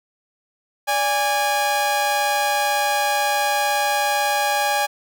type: tone pair together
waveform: sawtooth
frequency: 581.2 / 822 Hz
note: D5 / G#5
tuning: -18 / -18 cents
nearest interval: tritone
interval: 600 cents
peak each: -21 / -15 dBFS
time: 0.87-4.87 s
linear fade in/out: 20 ms
effects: none